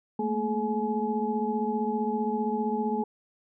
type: tone cluster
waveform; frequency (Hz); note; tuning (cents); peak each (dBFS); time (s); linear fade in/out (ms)
sine; 215.5 / 230.8 / 425.5 / 846; A3 / A#3 / G#4 / G#5; -36 / -17 / +42 / +32; -31; 0.19-3.04; 5
effects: none